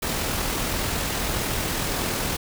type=noise with amplitude modulation; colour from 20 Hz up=pink; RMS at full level=-25 dBFS; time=0.02-2.37 s; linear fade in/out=10 ms; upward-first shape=sine; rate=41.7 Hz; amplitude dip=25%; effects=none